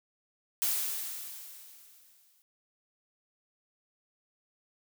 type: noise with exponential decay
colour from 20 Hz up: blue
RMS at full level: -28 dBFS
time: 0.62-2.42 s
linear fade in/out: 0 ms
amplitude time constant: 390 ms
effects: none